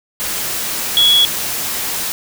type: tone in noise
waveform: sine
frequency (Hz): 3355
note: G#7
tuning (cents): +17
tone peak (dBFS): -8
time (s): 0.97-1.25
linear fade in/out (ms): 0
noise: white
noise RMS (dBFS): -21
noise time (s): 0.2-2.12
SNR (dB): +10
effects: none